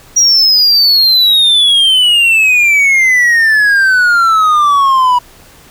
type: exponential sweep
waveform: triangle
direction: down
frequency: 5760 to 972 Hz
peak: -4 dBFS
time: 0.16-5.19 s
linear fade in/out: 10 ms
effects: pink hiss -40 dBFS RMS until 5.7 s